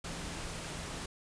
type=tone in noise; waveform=sine; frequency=166.8 Hz; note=E3; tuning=21 cents sharp; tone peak=-49 dBFS; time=0.04-1.06 s; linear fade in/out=5 ms; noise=pink; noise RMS=-41 dBFS; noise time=0.04-1.06 s; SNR=-11 dB; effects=resampled to 22050 Hz